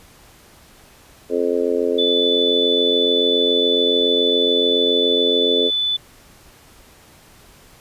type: harmonic tone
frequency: 87.1 Hz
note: F2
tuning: 4 cents flat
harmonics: 3 / 4 / 5 / 6 / 7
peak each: -25 / -24 / -19 / -24 / -28 dBFS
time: 1.29-5.71 s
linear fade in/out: 50 ms
type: tone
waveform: sine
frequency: 3490 Hz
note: A7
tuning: 15 cents flat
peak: -17 dBFS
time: 1.98-5.97 s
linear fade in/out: 10 ms
effects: pink hiss -48 dBFS RMS until 7.8 s + resampled to 32000 Hz